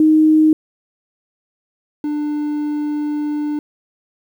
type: tone pair in turn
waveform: sine / triangle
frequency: 311.3 / 297.2 Hz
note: D#4 / D4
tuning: +1 / +21 cents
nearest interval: minor second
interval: 80 cents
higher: first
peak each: -8 / -16 dBFS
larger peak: first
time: 0-0.53 / 2.04-3.59 s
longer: second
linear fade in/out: 2 ms
effects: 8-bit